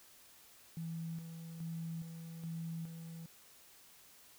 triangle tone with tremolo, 164.81 Hz, E3, in tune, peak -35 dBFS, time 0.77-3.26 s, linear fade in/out 2 ms, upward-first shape square, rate 1.2 Hz, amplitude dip 60%, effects tanh soft clip ceiling -37 dBFS + white hiss -61 dBFS RMS until 4.38 s

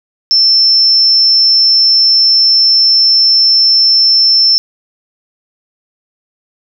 sine tone, 5340 Hz, E8, 22 cents sharp, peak -5 dBFS, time 0.31-4.58 s, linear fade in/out 0 ms, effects none

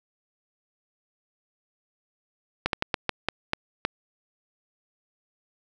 slowing click train, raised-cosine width 0.3 ms, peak -7 dBFS, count 8, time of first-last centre 2.66-3.85 s, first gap 72 ms, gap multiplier 1.28, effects none

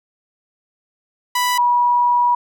sawtooth / sine tone pair in turn, 987.8 / 969.1 Hz, B5 / B5, 0 / -33 cents, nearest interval unison, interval 33 cents, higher first, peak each -12 dBFS, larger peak neither, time 1.35-1.58 / 1.58-2.35 s, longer second, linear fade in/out 5 ms, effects none

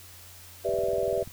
sine chord, E minor seventh, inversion first, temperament equal, 392 / 493.9 / 587.3 / 659.3 Hz, G4 / B4 / D5 / E5, 0 / 0 / 0 / 0 cents, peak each -30 dBFS, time 0.64-1.24 s, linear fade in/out 20 ms
click train, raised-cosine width 5 ms, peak -30 dBFS, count 13, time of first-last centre 0.69-1.275 s, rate 20.5 Hz
effects added 89 Hz sine -52 dBFS peak until 1.32 s + white hiss -49 dBFS RMS until 1.32 s

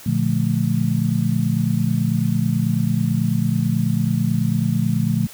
sine chord, Bb major seventh, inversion none, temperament just, 116.54 / 145.68 / 174.81 / 218.5 Hz, Bb2 / D3 / F3 / A3, 0 / -14 / +2 / -12 cents, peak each -22 dBFS, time 0.06-5.27 s, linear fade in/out 5 ms, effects white hiss -41 dBFS RMS until 5.33 s

